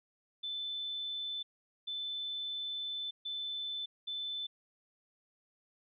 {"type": "tone bursts at uneven times", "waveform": "sine", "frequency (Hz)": 3520, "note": "A7", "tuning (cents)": 0, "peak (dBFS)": -36, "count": 4, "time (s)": [[0.43, 1.43], [1.87, 3.11], [3.25, 3.86], [4.07, 4.47]], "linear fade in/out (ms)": 10, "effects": []}